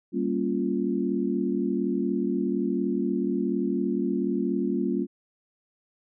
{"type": "chord", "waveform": "sine", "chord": "G half-diminished seventh", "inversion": "none", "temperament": "equal", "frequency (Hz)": [196, 233.1, 277.2, 349.2], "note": ["G3", "Bb3", "Db4", "F4"], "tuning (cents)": [0, 0, 0, 0], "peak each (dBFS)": -29, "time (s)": [0.12, 5.07], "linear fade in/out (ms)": 50, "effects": []}